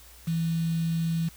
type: tone with quantisation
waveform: sine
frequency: 164.81 Hz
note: E3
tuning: in tune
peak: -24 dBFS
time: 0.27-1.29 s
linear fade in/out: 10 ms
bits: 7
effects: added 60 Hz sine -52 dBFS peak until 1.36 s + white hiss -52 dBFS RMS until 1.36 s